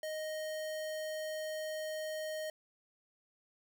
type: tone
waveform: square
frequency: 622.3 Hz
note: D#5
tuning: in tune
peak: -38 dBFS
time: 0.03-2.5 s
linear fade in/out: 2 ms
effects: none